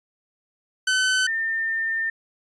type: tone pair in turn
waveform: sawtooth / sine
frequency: 1518 / 1805.2 Hz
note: F#6 / A6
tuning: +44 / +44 cents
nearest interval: minor third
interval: 300 cents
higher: second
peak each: -15 / -22 dBFS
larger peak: first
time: 0.87-1.27 / 1.27-2.1 s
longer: second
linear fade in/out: 5 ms
effects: resampled to 22050 Hz